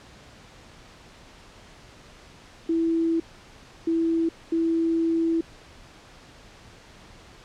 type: tone bursts at uneven times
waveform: sine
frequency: 329.6 Hz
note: E4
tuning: in tune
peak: -20 dBFS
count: 3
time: 2.69-3.2 / 3.87-4.29 / 4.52-5.41 s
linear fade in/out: 5 ms
effects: pink hiss -49 dBFS RMS until 7.44 s + low-pass 6000 Hz 12 dB/octave